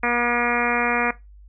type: harmonic tone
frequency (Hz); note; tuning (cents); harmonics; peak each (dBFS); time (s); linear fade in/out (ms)
240; B3; -49; 1 / 2 / 3 / 4 / 5 / 6 / 7 / 8 / 9 / 10; -28 / -28 / -28 / -28 / -28 / -28 / -28 / -28 / -28 / -28; 0.03-1.11; 5
effects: noise-tail reverb RT60 0.2 s tail -18 dB re dry + added 50 Hz sine -43 dBFS peak until 1.48 s